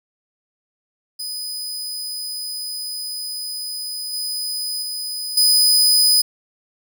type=tone with level steps; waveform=sawtooth; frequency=4992 Hz; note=D#8; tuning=5 cents sharp; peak=-23 / -20 / -22 / -9 dBFS; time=1.19-6.22 s; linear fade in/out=10 ms; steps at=4.13 / 4.82 / 5.37 s; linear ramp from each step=5 ms; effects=none